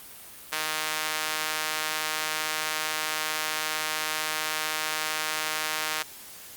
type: tone with high-pass filter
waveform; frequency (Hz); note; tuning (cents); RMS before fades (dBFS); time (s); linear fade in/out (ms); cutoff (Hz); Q
sawtooth; 155.56; D#3; 0; -30; 0.52-6.03; 10; 1300; 0.67
effects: white hiss -45 dBFS RMS until 6.56 s + Opus 32 kbps